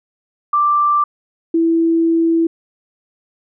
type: tone pair in turn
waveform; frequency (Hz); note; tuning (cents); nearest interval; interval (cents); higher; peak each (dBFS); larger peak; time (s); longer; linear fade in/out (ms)
sine; 1177 / 330.3; D6 / E4; +3 / +4; octave + minor seventh; 2199; first; -11; neither; 0.53-1.04 / 1.54-2.47; second; 5
effects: none